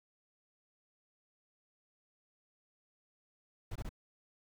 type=noise bursts; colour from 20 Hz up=brown; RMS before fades=-40 dBFS; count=3; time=3.71-3.892 s; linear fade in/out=5 ms; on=46 ms; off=22 ms; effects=none